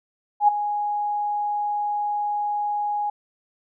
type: tone with ADSR envelope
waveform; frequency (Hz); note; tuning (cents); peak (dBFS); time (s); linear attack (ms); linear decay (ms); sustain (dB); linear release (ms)
sine; 829; G#5; -3; -10; 0.4-3.1; 82; 9; -12; 5
effects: none